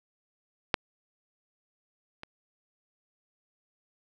clicks, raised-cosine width 0.3 ms, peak -6 / -24 dBFS, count 2, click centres 0.742 / 2.234 s, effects none

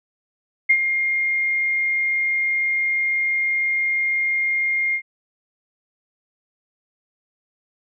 sine tone with ADSR envelope, 2123 Hz, C7, 25 cents sharp, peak -10 dBFS, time 0.69-5.02 s, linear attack 13 ms, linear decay 66 ms, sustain -8 dB, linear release 76 ms, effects none

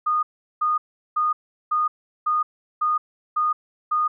sine tone bursts, 1229 Hz, D#6, 22 cents flat, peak -18 dBFS, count 8, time 0.06-4.08 s, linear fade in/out 10 ms, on 170 ms, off 380 ms, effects none

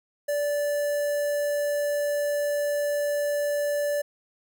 square tone with notch filter, 582 Hz, D5, 16 cents flat, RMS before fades -26 dBFS, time 0.28-4.02 s, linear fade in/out 10 ms, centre 3400 Hz, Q 0.66, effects none

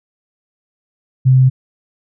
sine tone, 130 Hz, C3, 11 cents flat, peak -6 dBFS, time 1.25-1.5 s, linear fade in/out 20 ms, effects none

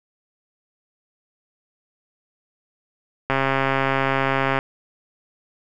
click train, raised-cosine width 0.5 ms, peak -5 dBFS, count 175, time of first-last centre 3.3-4.589 s, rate 135 Hz, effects none

